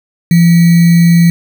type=tone with sample-and-hold; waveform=sine; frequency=170 Hz; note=F3; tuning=46 cents flat; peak=-3 dBFS; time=0.31-1.3 s; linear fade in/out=2 ms; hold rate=2100 Hz; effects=none